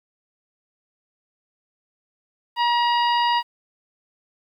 harmonic tone, 954 Hz, A#5, 40 cents sharp, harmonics 1 / 2 / 3 / 4 / 5, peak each -18 / -28 / -27 / -34 / -32 dBFS, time 2.56-3.43 s, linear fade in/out 50 ms, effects 9-bit

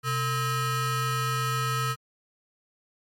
40% pulse ring-modulated tone, 580 Hz, D5, 22 cents flat, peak -21 dBFS, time 0.03-1.96 s, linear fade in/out 50 ms, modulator 708 Hz, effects MP3 64 kbps

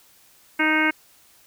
harmonic tone, 311.1 Hz, D#4, in tune, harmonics 1 / 2 / 3 / 4 / 5 / 6 / 7 / 8 / 9, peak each -23 / -32 / -28 / -31 / -23 / -30 / -22 / -33 / -33 dBFS, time 0.59-0.91 s, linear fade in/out 10 ms, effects white hiss -55 dBFS RMS until 1.46 s

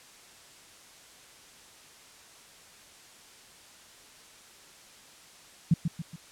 sine tone with echo, 164.81 Hz, E3, in tune, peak -17 dBFS, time 5.71-5.74 s, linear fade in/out 5 ms, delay 140 ms, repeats 3, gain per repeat -7 dB, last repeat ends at 6.16 s, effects white hiss -53 dBFS RMS until 6.31 s + low-pass 9000 Hz 12 dB/octave

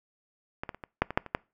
clicks, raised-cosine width 0.5 ms, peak -18 / -19 / -28 / -24 / -7 / -19 / -7 / -25 / -10 dBFS, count 9, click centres 0.635 / 0.692 / 0.746 / 0.838 / 1.02 / 1.106 / 1.175 / 1.263 / 1.349 s, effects noise-tail reverb RT60 0.3 s tail -25 dB re dry

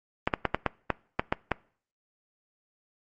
clicks, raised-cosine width 0.5 ms, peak -8 dBFS, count 9, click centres 0.275 / 0.338 / 0.453 / 0.546 / 0.663 / 0.903 / 1.195 / 1.325 / 1.517 s, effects noise-tail reverb RT60 0.5 s tail -23 dB re dry + Opus 32 kbps

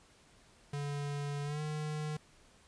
square tone with pitch glide, 143.7 to 152.24 Hz, D3 to D#3, -37 to -37 cents, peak -36 dBFS, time 0.73-2.17 s, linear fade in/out 5 ms, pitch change +100 cents, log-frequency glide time 1.44-1.61 s, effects pink hiss -63 dBFS RMS until 2.67 s + resampled to 22050 Hz

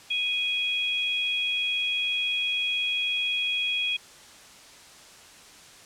sine tone pair together, 2489 / 3307 Hz, D#7 / G#7, 0 / -8 cents, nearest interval perfect fourth, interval 492 cents, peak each -27 dBFS, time 0.1-3.97 s, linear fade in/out 10 ms, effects white hiss -49 dBFS RMS until 5.85 s + low-pass 8000 Hz 12 dB/octave

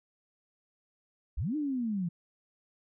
sine linear two-way sweep, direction up then down, 40 to 311.1 to 164.1 Hz, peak -29 dBFS, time 1.37-2.09 s, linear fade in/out 10 ms, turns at 1.56 s, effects none

